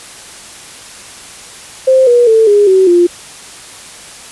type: tone with pitch steps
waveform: sine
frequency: 523.3 / 482.6 / 445.2 / 410.6 / 378.7 / 349.3 Hz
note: C5 / B4 / A4 / G#4 / F#4 / F4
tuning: 0 / -40 / +20 / -20 / +40 / 0 cents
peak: -4 dBFS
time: 1.87-3.07 s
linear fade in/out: 10 ms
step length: 200 ms
effects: white hiss -32 dBFS RMS until 4.31 s + resampled to 24000 Hz